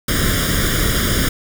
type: noise with comb filter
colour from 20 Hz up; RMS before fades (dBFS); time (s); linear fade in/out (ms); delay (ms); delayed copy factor
pink; -17; 0.08-1.29; 5; 0.58; +0.95
effects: none